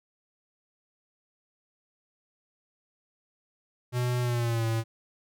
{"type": "tone with pitch glide", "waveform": "square", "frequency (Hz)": [123.47, 113.22], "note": ["B2", "A2"], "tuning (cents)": [0, 50], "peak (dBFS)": -26, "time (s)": [3.92, 4.84], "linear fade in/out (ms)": 50, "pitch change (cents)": -150, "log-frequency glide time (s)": [4.21, 4.65], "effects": []}